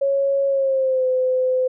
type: tone with pitch glide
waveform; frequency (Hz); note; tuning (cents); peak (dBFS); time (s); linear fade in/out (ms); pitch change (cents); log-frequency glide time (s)
sine; 552 to 512.1; C#5 to C5; -7 to -37; -16; 0.01-1.68; 10; -130; 0.47-1.06
effects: none